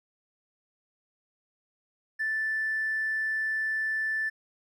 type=tone; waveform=triangle; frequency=1760 Hz; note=A6; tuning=in tune; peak=-23 dBFS; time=2.19-4.3 s; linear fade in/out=20 ms; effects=tanh soft clip ceiling -24 dBFS